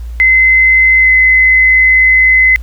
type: tone with pitch glide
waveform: sine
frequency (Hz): 2054 to 2041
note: C7 to C7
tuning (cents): -33 to -44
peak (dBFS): -4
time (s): 0.2-2.56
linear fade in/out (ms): 0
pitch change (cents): -11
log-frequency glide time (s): 1-1.09
effects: added 58 Hz sine -20 dBFS peak until 2.62 s + pink hiss -46 dBFS RMS until 2.62 s